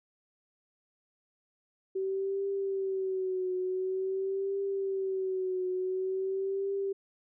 sine tone with vibrato, 381 Hz, G4, 49 cents flat, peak -29 dBFS, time 1.95-6.93 s, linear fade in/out 10 ms, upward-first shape triangle, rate 0.47 Hz, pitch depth 66 cents each way, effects none

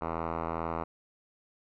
5% pulse tone with low-pass filter, 82.41 Hz, E2, in tune, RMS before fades -34 dBFS, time 0.01-0.84 s, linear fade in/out 10 ms, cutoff 1300 Hz, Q 2.3, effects none

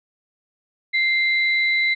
sine tone pair together, 2093 / 3962 Hz, C7 / B7, 0 / +5 cents, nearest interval major seventh, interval 1105 cents, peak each -17 / -26 dBFS, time 0.93-1.95 s, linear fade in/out 20 ms, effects none

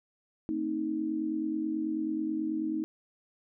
sine tone cluster, 225.1 / 265 / 314.3 Hz, A3 / C4 / D#4, +40 / +22 / +18 cents, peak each -37 / -37 / -30 dBFS, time 0.49-2.84 s, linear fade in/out 0 ms, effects none

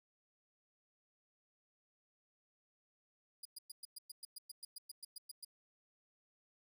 20% pulse tone bursts, 4882 Hz, D#8, 34 cents flat, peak -40 dBFS, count 16, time 3.43-5.448 s, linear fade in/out 5 ms, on 23 ms, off 110 ms, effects none

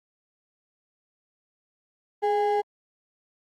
triangle ring-modulated tone, 617 Hz, D#5, 15 cents flat, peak -16 dBFS, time 2.22-2.62 s, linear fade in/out 20 ms, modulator 199 Hz, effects Opus 24 kbps

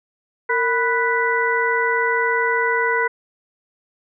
harmonic tone with a mistuned harmonic, 493.9 Hz, B4, in tune, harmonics 1 / 2 / 3 / 4, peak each -22 / -22 / -22 / -22 dBFS, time 0.49-3.08 s, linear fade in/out 10 ms, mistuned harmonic 1, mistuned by -120 cents, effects none

